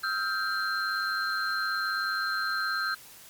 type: tone cluster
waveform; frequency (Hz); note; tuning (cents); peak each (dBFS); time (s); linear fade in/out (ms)
sine; 1283 / 1382 / 1574 / 4156; E6 / F6 / G6 / C8; -47 / -19 / +7 / -12; -34 / -34 / -30 / -35; 0.03-2.95; 10
effects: white hiss -50 dBFS RMS until 3.29 s + Opus 48 kbps